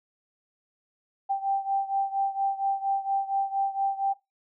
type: beating tone pair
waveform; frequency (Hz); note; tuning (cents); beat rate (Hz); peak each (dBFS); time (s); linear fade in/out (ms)
sine; 784 / 788.3; G5 / G5; 0 / +9; 4.3; -26 / -29; 1.29-4.14; 20
effects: noise-tail reverb RT60 0.2 s tail -17 dB re dry